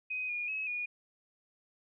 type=tone with pitch steps; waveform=sine; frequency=2510 / 2436 / 2567 / 2448 Hz; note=D#7 / D#7 / E7 / D#7; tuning=+15 / -37 / -47 / -29 cents; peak=-33 dBFS; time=0.1-0.86 s; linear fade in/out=10 ms; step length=190 ms; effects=none